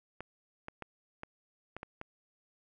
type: clicks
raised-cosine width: 0.5 ms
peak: -26 dBFS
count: 7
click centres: 0.206 / 0.684 / 0.823 / 1.234 / 1.766 / 1.831 / 2.014 s
effects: none